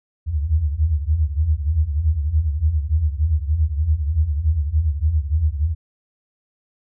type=tone cluster; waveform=sine; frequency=71.9 / 79 / 82.3 Hz; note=D2 / D#2 / E2; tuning=-36 / +27 / -2 cents; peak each=-21 dBFS; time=0.26-5.75 s; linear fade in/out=50 ms; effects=none